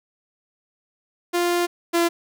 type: tone pair in turn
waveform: sawtooth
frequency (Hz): 349.2 / 340.6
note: F4 / F4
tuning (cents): 0 / -43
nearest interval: unison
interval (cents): 43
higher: first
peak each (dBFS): -15 / -13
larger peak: second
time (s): 1.33-1.67 / 1.93-2.09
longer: first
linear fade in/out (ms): 20
effects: none